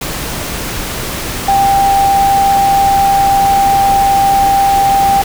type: tone in noise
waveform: sine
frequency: 790 Hz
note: G5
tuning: 13 cents sharp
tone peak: -7 dBFS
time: 1.48-5.22 s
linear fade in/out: 5 ms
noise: pink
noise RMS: -20 dBFS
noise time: 0.01-5.24 s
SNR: +10 dB
effects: none